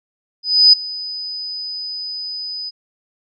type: tone with ADSR envelope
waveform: sine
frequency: 4994 Hz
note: D#8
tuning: 6 cents sharp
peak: -4 dBFS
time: 0.43-2.71 s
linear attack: 300 ms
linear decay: 8 ms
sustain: -20 dB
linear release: 28 ms
effects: none